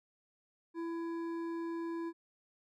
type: tone with hard clipping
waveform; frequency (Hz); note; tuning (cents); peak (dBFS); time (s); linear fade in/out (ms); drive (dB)
triangle; 333.9; E4; +22; -38; 0.74-2.13; 50; 13
effects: none